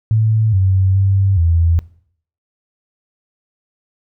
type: tone with pitch steps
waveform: sine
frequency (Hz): 110 / 95 / 97.3 / 83.6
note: A2 / F#2 / G2 / E2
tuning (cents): 0 / +46 / -12 / +25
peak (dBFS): -10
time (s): 0.11-1.79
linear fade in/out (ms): 0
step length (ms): 420
effects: noise-tail reverb RT60 0.6 s tail -20 dB re dry